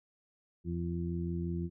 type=harmonic tone; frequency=85.7 Hz; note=F2; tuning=32 cents flat; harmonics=1 / 2 / 3 / 4; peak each=-37 / -35 / -46 / -40 dBFS; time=0.64-1.7 s; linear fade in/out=50 ms; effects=none